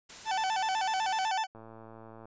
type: noise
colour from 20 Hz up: white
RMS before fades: -46 dBFS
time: 0.09-1.29 s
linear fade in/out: 10 ms
type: tone with vibrato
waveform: 40% pulse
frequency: 818 Hz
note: G#5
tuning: 26 cents flat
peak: -27 dBFS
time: 0.25-1.47 s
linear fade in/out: 50 ms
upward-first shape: square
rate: 8 Hz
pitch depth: 130 cents each way
type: click train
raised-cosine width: 1 ms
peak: -35 dBFS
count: 80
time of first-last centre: 1.55-2.255 s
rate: 112 Hz
effects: resampled to 16000 Hz